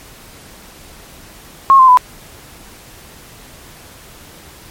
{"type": "tone with pitch steps", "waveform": "sine", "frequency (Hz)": [1083, 1040.7, 1000], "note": ["C#6", "C6", "B5"], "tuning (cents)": [-41, -10, 21], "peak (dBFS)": -3, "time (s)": [1.7, 1.973], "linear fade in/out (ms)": 0, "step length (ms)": 91, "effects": ["pink hiss -39 dBFS RMS until 4.7 s", "MP3 64 kbps"]}